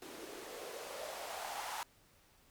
blue noise with band-pass filter sweep, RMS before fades -45 dBFS, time 0.02-1.83 s, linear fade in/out 0 ms, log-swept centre 320 to 910 Hz, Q 3.4, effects pink hiss -67 dBFS RMS until 2.5 s

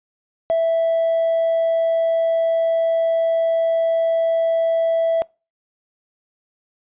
sine tone with hard clipping, 659.3 Hz, E5, in tune, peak -15 dBFS, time 0.5-5.22 s, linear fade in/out 0 ms, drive 1 dB, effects noise-tail reverb RT60 0.3 s tail -25 dB re dry + resampled to 8000 Hz

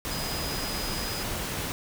sine tone in noise, 4978 Hz, D#8, in tune, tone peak -36 dBFS, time 0.11-1.23 s, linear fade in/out 0 ms, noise pink, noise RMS -32 dBFS, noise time 0.05-1.72 s, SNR -7 dB, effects none

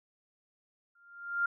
sine tone with exponential growth, 1396.9 Hz, F6, in tune, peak -24 dBFS, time 0.95-1.46 s, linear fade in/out 5 ms, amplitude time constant 110 ms, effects none

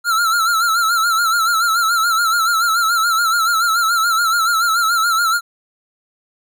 square tone with vibrato, 1358 Hz, F6, 49 cents flat, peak -14 dBFS, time 0.04-5.41 s, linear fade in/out 50 ms, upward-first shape sine, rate 7 Hz, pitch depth 82 cents each way, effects none

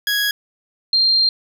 20% pulse / sine tone pair in turn, 1661.2 / 4186 Hz, G#6 / C8, 0 / 0 cents, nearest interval octave + major third, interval 1600 cents, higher second, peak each -12 dBFS, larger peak neither, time 0.07-0.31 / 0.93-1.29 s, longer second, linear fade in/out 2 ms, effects none

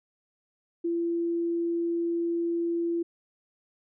sine tone, 339.1 Hz, E4, 49 cents sharp, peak -25 dBFS, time 0.84-3.03 s, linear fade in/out 10 ms, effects none

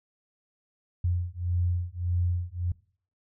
sine beating tone pair, 87.31 / 89.01 Hz, F2 / F2, 0 / +33 cents, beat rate 1.7 Hz, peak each -28 dBFS, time 1.04-2.72 s, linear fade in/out 5 ms, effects noise-tail reverb RT60 0.5 s tail -22 dB re dry

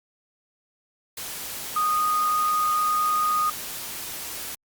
sine tone in noise, 1237 Hz, D#6, 10 cents flat, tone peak -20 dBFS, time 1.76-3.5 s, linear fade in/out 5 ms, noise white, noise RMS -34 dBFS, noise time 1.17-4.55 s, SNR +11 dB, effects Opus 48 kbps

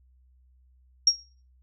sine tone with exponential decay, 5588 Hz, F8, in tune, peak -12 dBFS, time 1.07-1.2 s, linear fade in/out 5 ms, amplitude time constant 27 ms, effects noise-tail reverb RT60 0.4 s tail -20 dB re dry + added 63 Hz sine -57 dBFS peak until 1.62 s

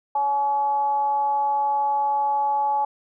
sine tone with frequency modulation, 849 Hz, G#5, 38 cents sharp, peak -19 dBFS, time 0.15-2.85 s, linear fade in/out 5 ms, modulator 287 Hz, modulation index 0.31, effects none

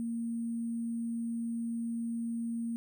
sine tone with sample-and-hold, 231.8 Hz, A#3, 10 cents flat, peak -32 dBFS, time 0-2.76 s, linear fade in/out 0 ms, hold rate 8820 Hz, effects none

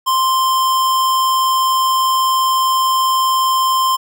square tone, 1046.5 Hz, C6, in tune, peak -13 dBFS, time 0.06-3.97 s, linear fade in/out 20 ms, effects none

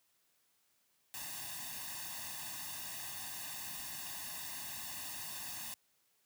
white noise with comb filter, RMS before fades -44 dBFS, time 1.14-5.74 s, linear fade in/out 0 ms, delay 1.1 ms, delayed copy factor +1, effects white hiss -75 dBFS RMS until 6.25 s + high-pass 80 Hz 12 dB/octave

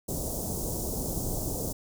pink band-stop noise, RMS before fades -32 dBFS, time 0.08-1.73 s, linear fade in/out 10 ms, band 690 to 6300 Hz, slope 24 dB/octave, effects none

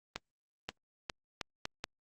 accelerating click train, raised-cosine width 0.2 ms, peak -18 dBFS, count 6, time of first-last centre 0.16-1.841 s, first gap 530 ms, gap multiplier 0.77, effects Opus 32 kbps

